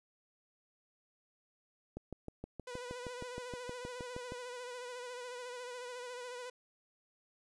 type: click train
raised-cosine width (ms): 2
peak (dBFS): -29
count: 16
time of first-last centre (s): 1.97-4.321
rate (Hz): 6.38
type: tone with vibrato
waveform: sawtooth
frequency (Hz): 493.9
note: B4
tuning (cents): 0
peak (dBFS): -39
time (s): 2.67-6.5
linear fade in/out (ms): 5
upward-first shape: sine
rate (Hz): 14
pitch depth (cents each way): 42
effects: resampled to 22050 Hz + 11-bit